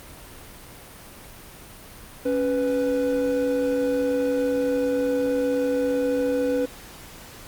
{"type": "tone pair together", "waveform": "triangle", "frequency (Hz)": [277.2, 496.1], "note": ["C#4", "B4"], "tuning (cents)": [0, 8], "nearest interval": "minor seventh", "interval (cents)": 1008, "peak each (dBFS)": [-23, -20], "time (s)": [2.25, 6.66], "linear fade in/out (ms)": 10, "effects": ["pink hiss -43 dBFS RMS until 7.47 s", "Opus 32 kbps"]}